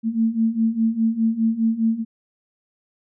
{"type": "beating tone pair", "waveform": "sine", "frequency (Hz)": [222.2, 227.1], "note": ["A3", "A#3"], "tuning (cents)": [17, -45], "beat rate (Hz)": 4.9, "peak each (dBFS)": [-22, -19], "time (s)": [0.03, 2.05], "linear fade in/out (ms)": 50, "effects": []}